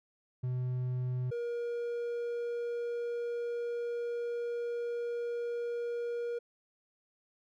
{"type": "tone pair in turn", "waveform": "triangle", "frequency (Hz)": [126, 474.6], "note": ["B2", "A#4"], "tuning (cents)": [35, 31], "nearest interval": "octave + major seventh", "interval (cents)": 2296, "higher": "second", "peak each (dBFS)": [-29, -31], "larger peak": "first", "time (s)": [[0.43, 1.31], [1.31, 6.39]], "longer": "second", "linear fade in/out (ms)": 10, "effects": []}